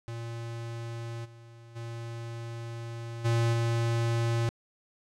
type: tone with level steps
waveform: square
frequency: 116.3 Hz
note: A#2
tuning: 4 cents flat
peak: -36 / -49 / -37 / -24 / -26 dBFS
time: 0.08-4.49 s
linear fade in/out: 0 ms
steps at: 1.24 / 1.75 / 3.24 / 3.52 s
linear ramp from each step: 20 ms
effects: low-pass 8000 Hz 12 dB/octave

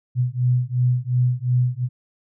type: beating tone pair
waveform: sine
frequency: 123.2 / 126 Hz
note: B2 / B2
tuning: -4 / +35 cents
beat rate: 2.8 Hz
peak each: -20 dBFS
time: 0.15-1.89 s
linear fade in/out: 50 ms
effects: none

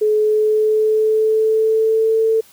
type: tone with pitch glide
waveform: sine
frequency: 426.9 to 445.3 Hz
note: G#4 to A4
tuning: +48 to +21 cents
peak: -12 dBFS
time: 0.01-2.41 s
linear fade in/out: 10 ms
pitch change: +73 cents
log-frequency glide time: 0.16-2.2 s
effects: white hiss -48 dBFS RMS until 2.52 s

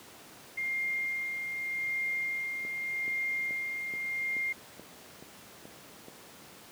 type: tone with tremolo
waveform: sine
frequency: 2116 Hz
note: C7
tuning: 19 cents sharp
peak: -29 dBFS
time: 0.57-4.53 s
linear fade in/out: 10 ms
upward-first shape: sine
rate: 0.84 Hz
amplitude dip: 40%
type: click train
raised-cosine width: 2 ms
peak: -32 dBFS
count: 9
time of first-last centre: 2.65-6.083 s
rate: 2.33 Hz
effects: pink hiss -51 dBFS RMS until 6.71 s + high-pass 150 Hz 12 dB/octave

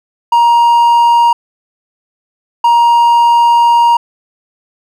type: tone pair in turn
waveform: triangle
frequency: 942 / 942 Hz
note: A#5 / A#5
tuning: +18 / +18 cents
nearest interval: unison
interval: 0 cents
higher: neither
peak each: -3 dBFS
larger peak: neither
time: 0.32-1.33 / 2.64-3.97 s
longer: second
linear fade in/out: 5 ms
effects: none

